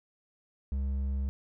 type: tone with hard clipping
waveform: sine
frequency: 68 Hz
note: C#2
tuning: 33 cents flat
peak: -30 dBFS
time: 0.72-1.29 s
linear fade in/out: 0 ms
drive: 5 dB
effects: none